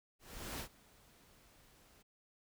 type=noise with ADSR envelope; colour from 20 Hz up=pink; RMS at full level=-42 dBFS; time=0.19-2.03 s; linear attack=410 ms; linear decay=81 ms; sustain=-23 dB; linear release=17 ms; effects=none